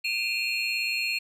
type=tone cluster; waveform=triangle; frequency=2404 / 2522 / 2736 / 4281 Hz; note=D7 / D#7 / F7 / C8; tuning=+40 / +23 / -36 / +39 cents; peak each=-30 dBFS; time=0.04-1.19 s; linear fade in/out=10 ms; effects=none